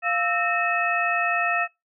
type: tone cluster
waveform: sine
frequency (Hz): 696 / 1316 / 1835 / 2582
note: F5 / E6 / A#6 / E7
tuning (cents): -6 / -3 / -28 / -37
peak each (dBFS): -26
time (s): 0.02-1.68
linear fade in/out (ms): 50
effects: noise-tail reverb RT60 0.2 s tail -24 dB re dry